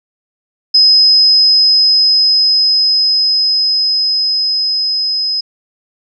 sine tone with level ramp, 5070 Hz, D#8, 32 cents sharp, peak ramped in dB -4 to -13 dBFS, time 0.74-5.41 s, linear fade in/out 10 ms, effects none

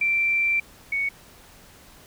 sine tone pair in turn, 2349 / 2225 Hz, D7 / C#7, 0 / +6 cents, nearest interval minor second, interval 94 cents, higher first, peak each -19 / -22 dBFS, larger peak first, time 0.01-0.6 / 0.92-1.09 s, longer first, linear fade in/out 5 ms, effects pink hiss -50 dBFS RMS until 2.06 s

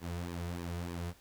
sawtooth tone with flanger, 86.5 Hz, F2, 16 cents flat, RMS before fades -39 dBFS, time 0-1.14 s, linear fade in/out 50 ms, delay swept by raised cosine 1.4 to 3.7 ms, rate 3.3 Hz, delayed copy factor -0.8, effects pink hiss -62 dBFS RMS until 1.2 s

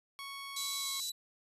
15% pulse tone with pitch glide, 1108.7 to 1094.7 Hz, C#6 to C#6, 0 to -22 cents, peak -36 dBFS, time 0.19-1 s, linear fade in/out 0 ms, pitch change -22 cents, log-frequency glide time 0.8-0.89 s
pink band-pass noise, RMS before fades -43 dBFS, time 0.56-1.1 s, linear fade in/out 5 ms, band 5200 to 8900 Hz, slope 24 dB/octave
sawtooth tone, 3951 Hz, B7, in tune, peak -34 dBFS, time 0.56-1.12 s, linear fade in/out 10 ms
effects resampled to 32000 Hz

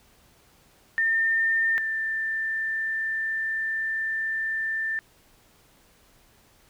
sine tone pair in turn, 1808 / 1782.1 Hz, A6 / A6, +47 / +22 cents, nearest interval unison, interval 25 cents, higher first, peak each -20 / -25 dBFS, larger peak first, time 0.98-1.78 / 1.78-4.99 s, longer second, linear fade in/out 0 ms, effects pink hiss -59 dBFS RMS until 6.69 s

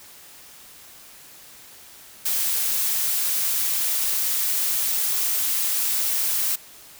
blue noise, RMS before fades -23 dBFS, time 2.25-6.56 s, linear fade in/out 10 ms, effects white hiss -46 dBFS RMS until 6.99 s

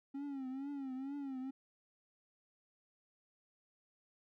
triangle tone with vibrato, 271.7 Hz, C#4, 35 cents flat, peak -38 dBFS, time 0.14-1.51 s, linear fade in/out 10 ms, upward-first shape triangle, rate 2.2 Hz, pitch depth 110 cents each way, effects none

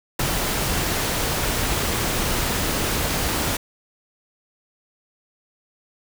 pink noise, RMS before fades -23 dBFS, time 0.19-3.57 s, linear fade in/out 5 ms, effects none

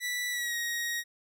sawtooth tone with pitch glide, 1966 to 1884.8 Hz, B6 to A#6, -8 to +19 cents, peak -27 dBFS, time 0-1.04 s, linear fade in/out 50 ms, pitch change -73 cents, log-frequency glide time 0.3-0.55 s, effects none

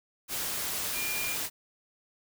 sine tone in noise, 2406 Hz, D7, 41 cents sharp, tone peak -34 dBFS, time 0.93-1.37 s, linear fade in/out 50 ms, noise white, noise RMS -33 dBFS, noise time 0.28-1.5 s, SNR -4 dB, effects none

